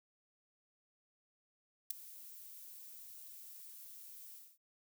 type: noise with ADSR envelope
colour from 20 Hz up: violet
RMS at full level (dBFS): -33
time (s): 1.9-4.58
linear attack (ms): 7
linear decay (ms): 7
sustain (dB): -20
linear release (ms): 240
effects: none